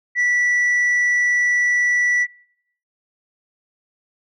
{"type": "tone", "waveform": "sine", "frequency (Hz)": 1958, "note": "B6", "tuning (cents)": -15, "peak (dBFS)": -12, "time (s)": [0.15, 2.27], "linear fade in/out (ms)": 50, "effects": ["noise-tail reverb RT60 0.7 s tail -25 dB re dry", "tanh soft clip ceiling -14 dBFS"]}